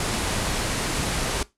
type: low-pass noise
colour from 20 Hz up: pink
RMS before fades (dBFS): -26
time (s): 0-1.43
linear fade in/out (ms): 2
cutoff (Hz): 11000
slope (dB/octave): 48
effects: noise-tail reverb RT60 0.2 s tail -19 dB re dry